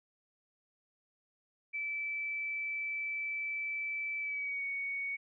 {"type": "tone with pitch glide", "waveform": "sine", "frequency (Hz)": [2316, 2232], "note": ["D7", "C#7"], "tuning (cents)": [-25, 11], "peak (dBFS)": -34, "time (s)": [1.73, 5.17], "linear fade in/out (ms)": 20, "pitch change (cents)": -64, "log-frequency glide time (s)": [4.19, 4.65], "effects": []}